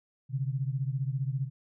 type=beating tone pair; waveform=sine; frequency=130 / 145 Hz; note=C3 / D3; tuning=-11 / -22 cents; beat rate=15 Hz; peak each=-30 / -33 dBFS; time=0.29-1.5 s; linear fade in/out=50 ms; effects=none

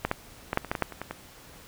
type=clicks; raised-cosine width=0.5 ms; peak=-10 / -10 / -12 / -7 / -22 / -11 / -14 / -8 / -24 / -18 / -18 dBFS; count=11; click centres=0.05 / 0.114 / 0.531 / 0.574 / 0.647 / 0.715 / 0.752 / 0.823 / 0.923 / 1.016 / 1.11 s; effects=pink hiss -50 dBFS RMS until 1.67 s

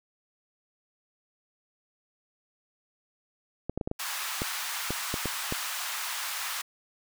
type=clicks; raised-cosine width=2 ms; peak=-17 dBFS; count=10; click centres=3.696 / 3.776 / 3.812 / 3.875 / 3.914 / 4.419 / 4.906 / 5.141 / 5.257 / 5.524 s
type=high-pass noise; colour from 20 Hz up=pink; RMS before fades=-34 dBFS; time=3.99-6.62 s; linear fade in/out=10 ms; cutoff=960 Hz; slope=24 dB/octave
effects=none

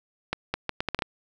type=accelerating click train; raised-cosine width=0.3 ms; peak=-10 dBFS; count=8; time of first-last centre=0.33-1.022 s; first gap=210 ms; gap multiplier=0.73; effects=none

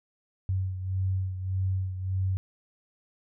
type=beating tone pair; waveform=sine; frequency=94 / 95.7 Hz; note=F#2 / G2; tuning=+28 / -41 cents; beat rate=1.7 Hz; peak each=-27 / -34 dBFS; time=0.49-2.37 s; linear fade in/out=0 ms; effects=none

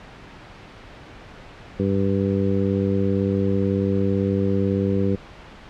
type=harmonic tone; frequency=98 Hz; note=G2; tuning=in tune; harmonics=1 / 2 / 3 / 4 / 5; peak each=-24 / -22 / -27 / -26 / -27 dBFS; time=1.79-5.16 s; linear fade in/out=10 ms; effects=pink hiss -42 dBFS RMS until 5.69 s + low-pass 3000 Hz 12 dB/octave

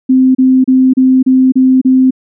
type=tone bursts; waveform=sine; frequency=259.5 Hz; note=C4; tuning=14 cents flat; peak=-4 dBFS; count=7; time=0.09-2.108 s; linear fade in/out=10 ms; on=260 ms; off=33 ms; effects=none

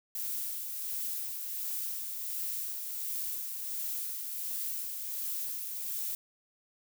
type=noise with tremolo; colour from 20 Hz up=violet; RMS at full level=-35 dBFS; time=0.15-6.15 s; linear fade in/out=2 ms; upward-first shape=sine; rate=1.4 Hz; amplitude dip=35%; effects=none

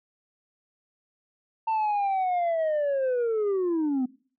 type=linear sweep; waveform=sine; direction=down; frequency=900 to 246.9 Hz; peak=-20 dBFS; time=1.67-4.06 s; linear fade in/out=10 ms; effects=noise-tail reverb RT60 0.4 s tail -20 dB re dry + tanh soft clip ceiling -22 dBFS

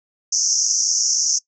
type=band-pass noise; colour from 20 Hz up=white; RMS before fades=-19 dBFS; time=0.32-1.39 s; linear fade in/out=10 ms; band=5400 to 6500 Hz; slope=96 dB/octave; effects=noise-tail reverb RT60 0.1 s tail -22 dB re dry

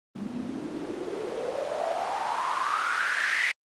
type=noise with band-pass filter sweep; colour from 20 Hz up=white; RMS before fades=-29 dBFS; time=0.15-3.52 s; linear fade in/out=10 ms; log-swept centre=200 to 2100 Hz; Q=6.8; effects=low-pass 9000 Hz 12 dB/octave + Opus 24 kbps

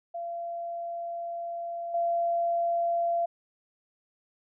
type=tone with level steps; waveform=sine; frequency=684 Hz; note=F5; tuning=36 cents flat; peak=-32 / -24 dBFS; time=0.14-3.26 s; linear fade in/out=10 ms; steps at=1.94 s; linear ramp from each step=5 ms; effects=none

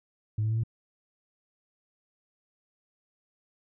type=tone with pitch steps; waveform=sine; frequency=107.1 / 109.41 / 111.78 / 114.19 Hz; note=A2 / A2 / A2 / A#2; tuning=-46 / -9 / +28 / -35 cents; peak=-23 dBFS; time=0.38-0.636 s; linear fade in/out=5 ms; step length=64 ms; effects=tanh soft clip ceiling -22 dBFS

